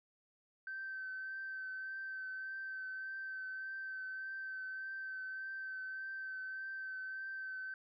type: tone with vibrato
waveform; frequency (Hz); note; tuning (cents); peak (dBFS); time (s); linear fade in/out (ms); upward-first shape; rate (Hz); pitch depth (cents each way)
sine; 1544; G6; -27; -40; 0.67-7.74; 2; triangle; 1.7; 21
effects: tanh soft clip ceiling -36 dBFS